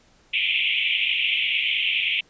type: band-pass noise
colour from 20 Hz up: pink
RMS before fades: -23 dBFS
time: 0.33-2.21 s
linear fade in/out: 10 ms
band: 2200 to 3300 Hz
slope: 96 dB/octave
effects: pink hiss -58 dBFS RMS until 2.29 s + resampled to 16000 Hz